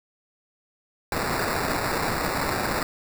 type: noise with sample-and-hold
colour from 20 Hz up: white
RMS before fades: -26 dBFS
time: 1.12-2.83 s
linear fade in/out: 2 ms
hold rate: 3150 Hz
effects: none